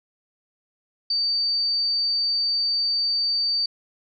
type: tone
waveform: sine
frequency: 4608 Hz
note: D8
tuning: 34 cents flat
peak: -20 dBFS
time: 1.1-3.66 s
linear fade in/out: 5 ms
effects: none